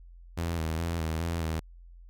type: tone with vibrato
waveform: sawtooth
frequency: 82.2 Hz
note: E2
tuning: 4 cents flat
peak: -25 dBFS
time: 0.37-1.6 s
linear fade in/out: 10 ms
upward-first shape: square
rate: 2.4 Hz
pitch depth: 45 cents each way
effects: added 43 Hz sine -47 dBFS peak until 2.09 s